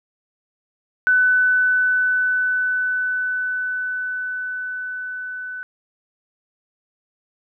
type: tone with level ramp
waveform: sine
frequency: 1500 Hz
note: F#6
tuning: 23 cents sharp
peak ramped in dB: -12 to -28 dBFS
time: 1.07-5.63 s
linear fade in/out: 0 ms
effects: none